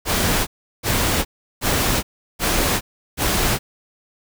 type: noise bursts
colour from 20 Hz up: pink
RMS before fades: -19 dBFS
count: 5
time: 0.05-3.59 s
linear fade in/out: 50 ms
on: 420 ms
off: 360 ms
effects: none